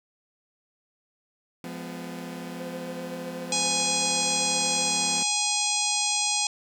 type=chord; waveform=sawtooth; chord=F diminished; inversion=none; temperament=just; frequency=174.61 / 209.5 / 251.4 Hz; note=F3 / Ab3 / Cb4; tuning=0 / +15 / +31 cents; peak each=-34 / -39 / -34 dBFS; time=1.64-5.23 s; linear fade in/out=2 ms
type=tone; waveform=triangle; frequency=516 Hz; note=C5; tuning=24 cents flat; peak=-35 dBFS; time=2.59-4.9 s; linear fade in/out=20 ms
type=harmonic tone; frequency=830.6 Hz; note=G#5; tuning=in tune; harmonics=1 / 3 / 4 / 5 / 6 / 7 / 8 / 9 / 10; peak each=-32 / -32 / -32 / -32 / -32 / -32 / -32 / -32 / -32 dBFS; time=3.52-6.47 s; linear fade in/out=2 ms
effects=none